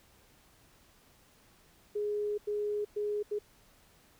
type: tone bursts at uneven times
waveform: sine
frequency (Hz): 416.2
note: G#4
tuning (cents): +4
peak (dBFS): -30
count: 4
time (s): 1.95-2.38 / 2.47-2.85 / 2.96-3.23 / 3.31-3.39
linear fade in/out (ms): 10
effects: pink hiss -63 dBFS RMS until 4.19 s